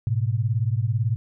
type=beating tone pair; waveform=sine; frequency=107 / 125 Hz; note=A2 / B2; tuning=-48 / +21 cents; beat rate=18 Hz; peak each=-22 / -24 dBFS; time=0.07-1.16 s; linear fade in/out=0 ms; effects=none